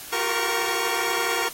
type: tone cluster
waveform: 10% pulse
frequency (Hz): 352.9 / 385.1 / 465.3 / 1109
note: F4 / G4 / A#4 / C#6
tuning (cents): +18 / -31 / -3 / 0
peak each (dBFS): -24 / -23 / -18 / -22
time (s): 0.12-1.49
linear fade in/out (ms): 10
effects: white hiss -39 dBFS RMS until 1.53 s + AAC 48 kbps